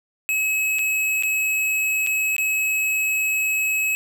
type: tone with dropouts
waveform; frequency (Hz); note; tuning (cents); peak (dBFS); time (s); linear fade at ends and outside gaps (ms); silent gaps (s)
square; 2568; E7; -46; -20; 0.29-3.95; 0; 0.786-0.791 / 1.225-1.234 / 2.065-2.071 / 2.365-2.382
effects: none